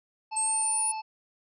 harmonic tone, 875 Hz, A5, 10 cents flat, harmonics 1 / 3 / 5 / 6, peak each -32 / -43 / -47 / -51 dBFS, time 0.31-1.02 s, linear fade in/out 20 ms
sine exponential sweep, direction up, 8280 to 9800 Hz, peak -25 dBFS, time 0.36-0.92 s, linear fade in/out 10 ms
effects none

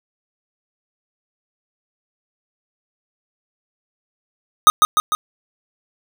square tone with echo, 1244.5 Hz, D#6, in tune, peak -5 dBFS, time 4.67-4.7 s, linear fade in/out 0 ms, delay 150 ms, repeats 3, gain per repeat -4 dB, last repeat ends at 5.15 s, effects none

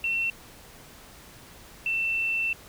sine tone pair in turn, 2705 / 2680 Hz, E7 / E7, +44 / +28 cents, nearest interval unison, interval 16 cents, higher first, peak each -24 dBFS, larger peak neither, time 0.04-0.3 / 1.86-2.53 s, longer second, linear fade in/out 2 ms, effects pink hiss -49 dBFS RMS until 2.68 s

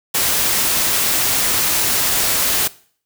white noise, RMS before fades -17 dBFS, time 0.14-2.68 s, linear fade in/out 10 ms, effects noise-tail reverb RT60 0.5 s tail -20 dB re dry

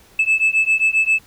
sine beating tone pair, 2613 / 2620.5 Hz, E7 / E7, -16 / -11 cents, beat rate 7.5 Hz, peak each -15 dBFS, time 0.19-1.19 s, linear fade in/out 5 ms, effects tanh soft clip ceiling -10 dBFS + pink hiss -50 dBFS RMS until 1.26 s

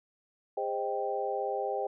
sine chord, Ab major seventh, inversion none, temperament equal with one note detuned, 406.8 / 523.3 / 622.3 / 784 Hz, Ab4 / C5 / Eb5 / G5, -36 / 0 / 0 / 0 cents, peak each -35 / -35 / -37 / -34 dBFS, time 0.57-1.87 s, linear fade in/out 5 ms, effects none

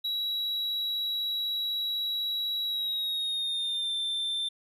triangle tone with pitch glide, 3888 to 3565 Hz, B7 to A7, -28 to +22 cents, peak -27 dBFS, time 0.04-4.49 s, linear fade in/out 10 ms, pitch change -150 cents, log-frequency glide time 2.66-3.94 s, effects none

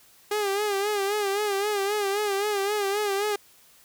sawtooth tone with vibrato, 406.7 Hz, G#4, 36 cents flat, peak -20 dBFS, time 0.31-3.36 s, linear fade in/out 5 ms, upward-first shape sine, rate 3.8 Hz, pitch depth 74 cents each way, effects white hiss -56 dBFS RMS until 3.84 s

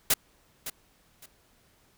white noise with echo, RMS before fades -22 dBFS, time 0.1-0.14 s, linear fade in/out 5 ms, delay 560 ms, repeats 2, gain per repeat -13 dB, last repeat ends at 1.26 s, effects pink hiss -64 dBFS RMS until 1.97 s

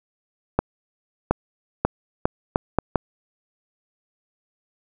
accelerating click train, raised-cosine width 1 ms, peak -3 dBFS, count 7, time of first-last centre 0.59-2.957 s, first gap 720 ms, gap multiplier 0.75, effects none

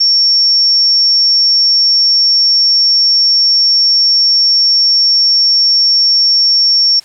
sine tone, 5480 Hz, F8, 34 cents flat, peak -6 dBFS, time 0-7 s, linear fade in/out 10 ms, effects white hiss -42 dBFS RMS until 7.04 s + low-pass 9000 Hz 12 dB/octave

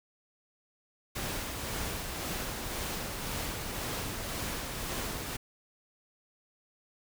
pink noise with tremolo, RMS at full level -35 dBFS, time 1.15-5.37 s, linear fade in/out 10 ms, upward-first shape sine, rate 1.9 Hz, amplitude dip 30%, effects none

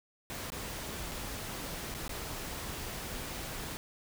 pink noise with dropouts, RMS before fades -40 dBFS, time 0.3-3.77 s, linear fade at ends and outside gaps 0 ms, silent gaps 0.502-0.52 / 1.114-1.117 / 1.941-1.948 / 2.079-2.093 s, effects none

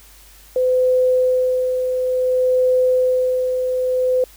sine tone with tremolo, 508 Hz, B4, 49 cents sharp, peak -12 dBFS, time 0.56-4.24 s, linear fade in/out 2 ms, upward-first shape sine, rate 0.57 Hz, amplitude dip 45%, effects added 50 Hz sine -47 dBFS peak until 4.36 s + white hiss -47 dBFS RMS until 4.36 s

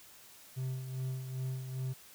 triangle tone with tremolo, 130 Hz, C3, 11 cents flat, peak -31 dBFS, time 0.56-1.94 s, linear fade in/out 20 ms, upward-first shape sine, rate 2.5 Hz, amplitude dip 55%, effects white hiss -56 dBFS RMS until 2.14 s

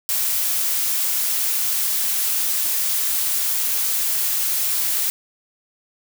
blue noise, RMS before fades -21 dBFS, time 0.09-5.1 s, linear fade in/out 0 ms, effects none

